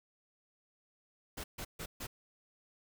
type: noise bursts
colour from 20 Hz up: pink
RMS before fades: -42 dBFS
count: 4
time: 1.37-2.07 s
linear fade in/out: 10 ms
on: 70 ms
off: 140 ms
effects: none